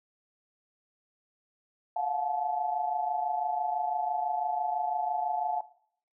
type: tone cluster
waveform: sine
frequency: 701 / 727 / 864 Hz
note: F5 / F#5 / A5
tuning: +6 / -31 / -32 cents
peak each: -34 / -31 / -32 dBFS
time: 1.96-5.61 s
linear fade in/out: 5 ms
effects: noise-tail reverb RT60 0.6 s tail -17 dB re dry